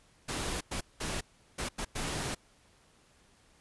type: noise bursts at uneven times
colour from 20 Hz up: pink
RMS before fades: -35 dBFS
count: 6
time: 0.28-0.61 / 0.71-0.81 / 1-1.21 / 1.58-1.69 / 1.78-1.85 / 1.95-2.35 s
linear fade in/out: 10 ms
effects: pink hiss -64 dBFS RMS until 3.6 s + resampled to 24000 Hz